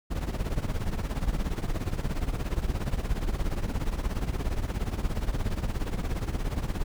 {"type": "noise with tremolo", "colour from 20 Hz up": "brown", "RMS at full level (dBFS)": -25, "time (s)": [0.1, 6.84], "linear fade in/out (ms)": 20, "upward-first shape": "triangle", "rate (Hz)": 17, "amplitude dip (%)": 85, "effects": []}